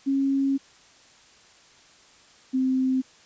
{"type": "tone pair in turn", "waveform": "sine", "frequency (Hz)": [273.2, 260.4], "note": ["C#4", "C4"], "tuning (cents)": [-25, -8], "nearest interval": "minor second", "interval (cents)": 83, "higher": "first", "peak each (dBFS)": -20, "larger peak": "neither", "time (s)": [[0.06, 0.58], [2.53, 3.02]], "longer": "first", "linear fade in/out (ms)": 20, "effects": ["white hiss -54 dBFS RMS until 3.25 s", "resampled to 16000 Hz"]}